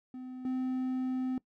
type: tone pair in turn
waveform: triangle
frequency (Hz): 255.1 / 257.3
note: C4 / C4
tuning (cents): -44 / -29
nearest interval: unison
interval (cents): 15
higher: second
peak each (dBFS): -38 / -28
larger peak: second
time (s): 0.14-0.45 / 0.45-1.38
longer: second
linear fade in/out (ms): 2
effects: noise-tail reverb RT60 0.1 s tail -21 dB re dry